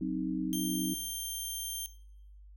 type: chord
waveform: sine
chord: C diminished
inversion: second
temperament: equal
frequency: 185 / 261.6 / 311.1 Hz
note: Gb3 / C4 / Eb4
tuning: 0 / 0 / 0 cents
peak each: -35 dBFS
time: 0.01-0.94 s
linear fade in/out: 5 ms
type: tone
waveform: 10% pulse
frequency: 3166 Hz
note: G7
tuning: 17 cents sharp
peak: -27 dBFS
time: 0.53-1.86 s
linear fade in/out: 0 ms
effects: noise-tail reverb RT60 0.8 s tail -21 dB re dry + added 50 Hz sine -50 dBFS peak until 2.56 s